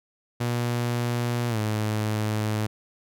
sawtooth tone with pitch glide, 120 to 107.53 Hz, B2 to A2, -49 to -39 cents, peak -20 dBFS, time 0.4-2.67 s, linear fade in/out 10 ms, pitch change -190 cents, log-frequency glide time 1.49-1.58 s, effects none

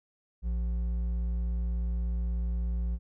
triangle tone with hard clipping, 58.27 Hz, A#1, in tune, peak -29 dBFS, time 0.42-2.99 s, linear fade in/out 50 ms, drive 9 dB, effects none

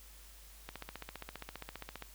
click train, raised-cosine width 0.3 ms, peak -26 dBFS, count 21, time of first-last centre 0.69-2.023 s, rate 15 Hz, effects added 50 Hz sine -55 dBFS peak until 2.14 s + white hiss -58 dBFS RMS until 2.14 s

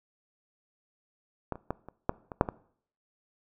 clicks, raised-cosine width 1 ms, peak -17 / -29 / -16 / -29 / -11 / -24 / -6 / -18 dBFS, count 8, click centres 1.523 / 1.556 / 1.706 / 1.886 / 2.094 / 2.318 / 2.411 / 2.488 s, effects noise-tail reverb RT60 0.6 s tail -21 dB re dry

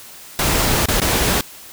pink noise with dropouts, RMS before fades -17 dBFS, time 0.39-1.41 s, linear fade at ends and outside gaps 1 ms, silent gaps 0.858-0.885 / 1.001-1.017 s, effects white hiss -39 dBFS RMS until 1.72 s

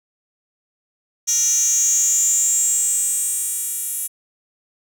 10% pulse tone with high-pass filter sweep, 473.7 Hz, A#4, 28 cents sharp, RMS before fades -19 dBFS, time 1.27-4.08 s, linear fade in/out 20 ms, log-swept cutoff 5900 to 9900 Hz, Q 9.4, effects none

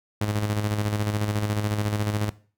sawtooth tone with tremolo, 105 Hz, G#2, 19 cents sharp, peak -18 dBFS, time 0.21-2.3 s, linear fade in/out 5 ms, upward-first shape square, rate 14 Hz, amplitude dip 45%, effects noise-tail reverb RT60 0.4 s tail -19 dB re dry

